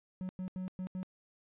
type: tone bursts at uneven times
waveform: triangle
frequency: 185 Hz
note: F#3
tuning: in tune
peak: -34 dBFS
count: 5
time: 0.21-0.29 / 0.39-0.48 / 0.56-0.68 / 0.79-0.87 / 0.95-1.03 s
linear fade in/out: 0 ms
effects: resampled to 8000 Hz